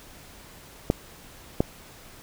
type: clicks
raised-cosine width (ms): 2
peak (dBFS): -6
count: 2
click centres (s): 0.901 / 1.605
effects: pink hiss -48 dBFS RMS until 2.22 s